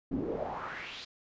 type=noise with band-pass filter sweep; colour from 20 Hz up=brown; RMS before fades=-37 dBFS; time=0.11-1.05 s; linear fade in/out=10 ms; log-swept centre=240 to 4400 Hz; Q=3.1; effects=resampled to 16000 Hz